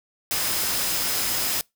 sine tone in noise, 5070 Hz, D#8, 32 cents sharp, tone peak -33 dBFS, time 0.31-1.61 s, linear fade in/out 0 ms, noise white, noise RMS -25 dBFS, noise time 0.31-1.61 s, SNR -11 dB, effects noise-tail reverb RT60 0.2 s tail -25 dB re dry

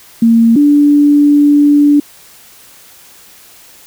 sine tone pair in turn, 229.4 / 290.9 Hz, A#3 / D4, -28 / -16 cents, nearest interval major third, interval 412 cents, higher second, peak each -4 dBFS, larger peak neither, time 0.22-0.56 / 0.56-2 s, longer second, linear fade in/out 5 ms, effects white hiss -40 dBFS RMS until 3.86 s

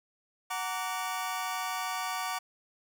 sawtooth chord, Gb augmented, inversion none, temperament just, 740 / 925 / 1156.2 Hz, Gb5 / Bb5 / D6, 0 / -14 / -27 cents, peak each -32 / -34 / -32 dBFS, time 0.5-2.39 s, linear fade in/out 10 ms, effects none

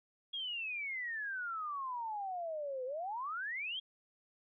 sine exponential two-way sweep, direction down then up, 3322 to 496.8 to 3322 Hz, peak -37 dBFS, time 0.33-3.8 s, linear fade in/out 10 ms, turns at 2.85 s, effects none

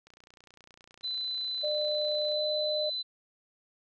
click train, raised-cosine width 0.2 ms, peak -36 dBFS, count 68, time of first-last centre 0.07-2.318 s, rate 29.8 Hz
sine tone, 4018 Hz, B7, 29 cents sharp, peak -31 dBFS, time 1.03-3.03 s, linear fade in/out 20 ms
sine tone with pitch glide, 600 to 605.9 Hz, D5 to D#5, +37 to -46 cents, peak -29 dBFS, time 1.63-2.9 s, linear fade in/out 10 ms, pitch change +17 cents, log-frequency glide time 2.34-2.4 s
effects none

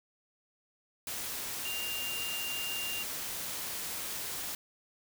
sine tone in noise, 2794 Hz, F7, in tune, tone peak -36 dBFS, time 1.65-3.03 s, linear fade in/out 2 ms, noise white, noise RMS -38 dBFS, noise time 1.07-4.55 s, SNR -1 dB, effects none

